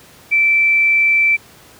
sine tone, 2331 Hz, D7, 14 cents flat, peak -10 dBFS, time 0.31-1.37 s, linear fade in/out 20 ms, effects pink hiss -44 dBFS RMS until 1.79 s + high-pass 80 Hz 12 dB/octave

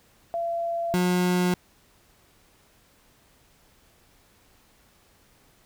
sine / 30% pulse tone pair in turn, 679 / 179.84 Hz, F5 / F#3, -49 / -49 cents, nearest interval octave + major seventh, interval 2300 cents, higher first, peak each -25 / -18 dBFS, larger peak second, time 0.34-0.94 / 0.94-1.54 s, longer neither, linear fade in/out 0 ms, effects pink hiss -60 dBFS RMS until 5.65 s

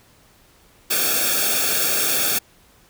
white noise with comb filter, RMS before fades -20 dBFS, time 0.9-2.39 s, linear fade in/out 10 ms, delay 1 ms, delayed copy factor -0.9, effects pink hiss -54 dBFS RMS until 2.89 s

